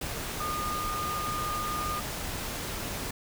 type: tone in noise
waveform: sine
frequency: 1218 Hz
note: D#6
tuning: 37 cents flat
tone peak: -31 dBFS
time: 0.4-2 s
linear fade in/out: 5 ms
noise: pink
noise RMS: -35 dBFS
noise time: 0.01-3.11 s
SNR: +1 dB
effects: none